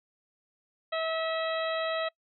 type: harmonic tone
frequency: 647 Hz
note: E5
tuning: 32 cents flat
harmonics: 1 / 2 / 3 / 4 / 5 / 6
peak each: -30 / -35 / -38 / -42 / -41 / -40 dBFS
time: 0.92-2.09 s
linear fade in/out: 10 ms
effects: noise-tail reverb RT60 0.1 s tail -24 dB re dry